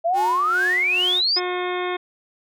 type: exponential sweep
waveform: sine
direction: up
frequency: 650 to 5250 Hz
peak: -17 dBFS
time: 0.04-1.4 s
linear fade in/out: 20 ms
type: tone with tremolo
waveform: sawtooth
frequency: 362.2 Hz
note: F#4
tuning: 37 cents flat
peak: -23 dBFS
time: 0.13-1.23 s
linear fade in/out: 50 ms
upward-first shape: sine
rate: 2.4 Hz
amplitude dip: 65%
type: harmonic tone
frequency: 360.3 Hz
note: F#4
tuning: 46 cents flat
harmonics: 1 / 2 / 3 / 4 / 5 / 6 / 7 / 9 / 10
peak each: -25 / -30 / -30 / -36 / -35 / -33 / -39 / -40 / -38 dBFS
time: 1.36-1.97 s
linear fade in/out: 10 ms
effects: none